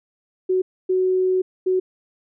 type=tone bursts at uneven times; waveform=sine; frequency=371.6 Hz; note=F#4; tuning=7 cents sharp; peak=-16 dBFS; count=3; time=0.49-0.62 / 0.89-1.42 / 1.66-1.8 s; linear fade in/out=10 ms; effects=none